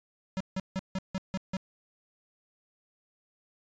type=tone bursts; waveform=square; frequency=189.6 Hz; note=F#3; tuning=43 cents sharp; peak=-30 dBFS; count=7; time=0.37-1.568 s; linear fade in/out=0 ms; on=34 ms; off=160 ms; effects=resampled to 16000 Hz